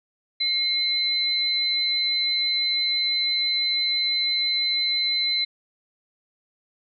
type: tone pair together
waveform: sine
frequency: 2144 / 4047 Hz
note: C7 / B7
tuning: +42 / +42 cents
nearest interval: major seventh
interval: 1100 cents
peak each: -29 / -21 dBFS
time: 0.4-5.45 s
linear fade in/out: 10 ms
effects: none